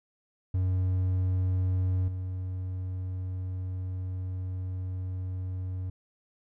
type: tone with level steps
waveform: triangle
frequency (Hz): 92.5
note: F#2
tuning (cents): 0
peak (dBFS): -22 / -29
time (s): 0.54-5.9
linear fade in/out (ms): 5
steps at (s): 2.08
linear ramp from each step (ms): 2
effects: none